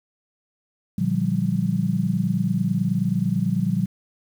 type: chord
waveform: sine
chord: G minor seventh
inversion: first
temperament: just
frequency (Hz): 117.6 / 147 / 176.4 / 196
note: Bb2 / D3 / F3 / G3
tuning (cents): +16 / +2 / +18 / 0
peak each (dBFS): -27 / -27 / -23 / -24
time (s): 0.98-3.86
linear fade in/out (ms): 5
effects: 8-bit